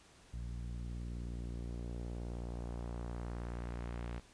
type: tone with low-pass filter sweep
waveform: sawtooth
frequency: 59.1 Hz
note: A#1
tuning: 24 cents sharp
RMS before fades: -42 dBFS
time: 0.33-4.2 s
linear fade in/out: 10 ms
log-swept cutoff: 140 to 2800 Hz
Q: 0.92
effects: pink hiss -62 dBFS RMS until 4.33 s + resampled to 22050 Hz